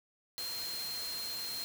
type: tone in noise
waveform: sine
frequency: 4186 Hz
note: C8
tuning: in tune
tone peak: -38 dBFS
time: 0.38-1.64 s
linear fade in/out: 0 ms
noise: white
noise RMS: -43 dBFS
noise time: 0.38-1.64 s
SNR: +2 dB
effects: none